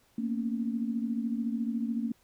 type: tone cluster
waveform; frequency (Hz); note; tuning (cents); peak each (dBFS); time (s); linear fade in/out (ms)
sine; 227.8 / 241.7 / 277.4; A#3 / B3 / C#4; -40 / -37 / +1; -30 / -36 / -37; 0.18-2.12; 5
effects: pink hiss -66 dBFS RMS until 2.23 s